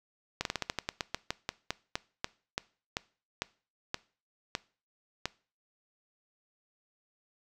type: slowing click train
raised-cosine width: 0.2 ms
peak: -13 dBFS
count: 21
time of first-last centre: 0.41-5.256 s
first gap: 42 ms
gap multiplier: 1.16
effects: noise-tail reverb RT60 0.4 s tail -21 dB re dry